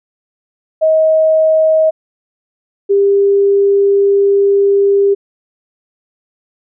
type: tone pair in turn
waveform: sine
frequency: 633 / 398.8 Hz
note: D#5 / G4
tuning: +30 / +30 cents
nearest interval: minor sixth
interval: 800 cents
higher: first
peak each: -7 dBFS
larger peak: neither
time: 0.81-1.91 / 2.89-5.15 s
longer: second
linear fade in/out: 20 ms
effects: none